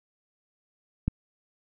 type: click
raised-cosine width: 5 ms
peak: -12 dBFS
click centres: 1.08 s
effects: none